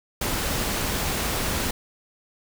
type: noise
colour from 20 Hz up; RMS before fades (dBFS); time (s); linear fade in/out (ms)
pink; -26; 0.21-1.71; 5
effects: none